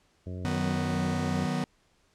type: harmonic tone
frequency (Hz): 91.2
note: F#2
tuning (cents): -24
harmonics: 1 / 2 / 3 / 4 / 5 / 6 / 7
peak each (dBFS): -35 / -41 / -45 / -47 / -49 / -51 / -52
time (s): 0.26-1.46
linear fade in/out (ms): 10
type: chord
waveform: 45% pulse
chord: B major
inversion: first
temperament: just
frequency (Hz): 154.34 / 185.21 / 246.9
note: D#3 / F#3 / B3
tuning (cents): -14 / +2 / 0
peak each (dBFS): -32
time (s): 0.45-1.64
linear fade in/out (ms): 0
effects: pink hiss -67 dBFS RMS until 2.14 s + low-pass 8000 Hz 12 dB/octave